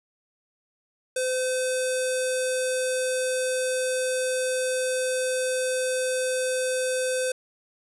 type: tone with low-pass filter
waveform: square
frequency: 512 Hz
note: C5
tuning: 38 cents flat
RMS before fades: -26 dBFS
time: 1.16-7.32 s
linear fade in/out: 5 ms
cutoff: 9000 Hz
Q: 4.4
effects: none